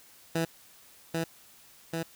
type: tone with echo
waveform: 15% pulse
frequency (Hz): 164.6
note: E3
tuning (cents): -2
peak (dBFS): -20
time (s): 0.35-0.45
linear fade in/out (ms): 5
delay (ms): 790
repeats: 2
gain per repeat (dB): -2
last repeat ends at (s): 2.03
effects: white hiss -56 dBFS RMS until 2.15 s